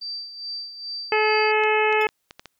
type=tone with tremolo; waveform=sine; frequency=4663 Hz; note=D8; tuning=13 cents flat; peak=-28 dBFS; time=0.01-1.52 s; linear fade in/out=10 ms; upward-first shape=sine; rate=2.4 Hz; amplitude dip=65%
type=harmonic tone; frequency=430 Hz; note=A4; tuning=40 cents flat; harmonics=1 / 2 / 3 / 4 / 5 / 6 / 7; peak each=-21 / -23 / -29 / -28 / -26 / -25 / -36 dBFS; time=1.12-2.07 s; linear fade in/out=2 ms
type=clicks; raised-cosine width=0.2 ms; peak=-21 dBFS; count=6; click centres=1.637 / 1.927 / 2.089 / 2.309 / 2.395 / 2.457 s
type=tone with exponential decay; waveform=20% pulse; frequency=1720 Hz; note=A6; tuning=40 cents flat; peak=-28 dBFS; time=2.01-2.09 s; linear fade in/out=2 ms; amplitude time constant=17 ms
effects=white hiss -73 dBFS RMS until 2.59 s